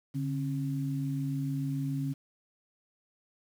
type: tone pair together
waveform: sine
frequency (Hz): 143.03 / 270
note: D3 / C#4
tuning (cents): -45 / -45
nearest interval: major seventh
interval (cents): 1100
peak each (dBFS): -31 / -34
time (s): 0.14-2.14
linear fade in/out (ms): 20
effects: 9-bit